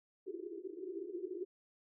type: band-pass noise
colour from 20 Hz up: pink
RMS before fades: -44 dBFS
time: 0.26-1.45 s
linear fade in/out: 10 ms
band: 340 to 400 Hz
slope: 96 dB/octave
effects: none